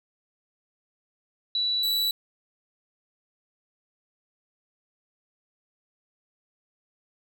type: tone pair in turn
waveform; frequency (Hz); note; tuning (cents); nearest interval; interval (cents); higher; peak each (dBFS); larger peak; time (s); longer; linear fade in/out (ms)
sine / 45% pulse; 3942 / 3942; B7 / B7; -4 / -4; unison; 0; neither; -23; neither; 1.55-1.83 / 1.83-2.11; neither; 2
effects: none